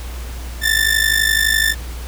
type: ring-modulated tone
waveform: sawtooth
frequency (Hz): 1778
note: A6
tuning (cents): +18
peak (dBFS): -7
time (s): 0.61-1.75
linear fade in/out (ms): 50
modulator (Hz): 25.9
effects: added 60 Hz sine -26 dBFS peak until 2.07 s + pink hiss -36 dBFS RMS until 2.07 s